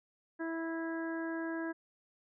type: harmonic tone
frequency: 328 Hz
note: E4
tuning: 9 cents flat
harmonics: 1 / 2 / 3 / 4 / 5 / 6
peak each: -36 / -44 / -47 / -52 / -43 / -57 dBFS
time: 0.39-1.73 s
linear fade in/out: 20 ms
effects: none